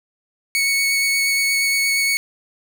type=tone with vibrato; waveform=sawtooth; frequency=2217 Hz; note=C#7; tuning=in tune; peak=-13 dBFS; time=0.55-2.17 s; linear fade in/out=0 ms; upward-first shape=sine; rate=8.5 Hz; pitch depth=10 cents each way; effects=none